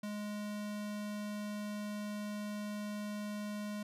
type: tone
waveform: square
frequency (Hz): 208.3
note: G#3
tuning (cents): +5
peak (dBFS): -39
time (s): 0.03-3.83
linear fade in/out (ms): 5
effects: resampled to 32000 Hz